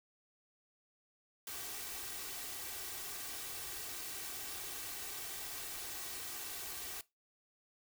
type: noise with comb filter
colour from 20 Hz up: white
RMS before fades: -44 dBFS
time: 1.47-7.01 s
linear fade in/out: 2 ms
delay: 2.6 ms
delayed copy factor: +0.55
effects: noise-tail reverb RT60 0.2 s tail -19 dB re dry